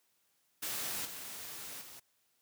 white noise with level steps, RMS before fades -38 / -45 / -51 dBFS, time 0.62-2 s, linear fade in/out 10 ms, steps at 1.05 / 1.81 s, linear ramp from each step 5 ms, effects white hiss -75 dBFS RMS until 2.41 s + high-pass 80 Hz 12 dB/octave

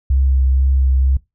sine tone with vibrato, 66.4 Hz, C2, 26 cents sharp, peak -10 dBFS, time 0.1-1.17 s, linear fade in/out 5 ms, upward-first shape sine, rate 2.1 Hz, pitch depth 18 cents each way, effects noise-tail reverb RT60 0.2 s tail -22 dB re dry + tanh soft clip ceiling -6 dBFS

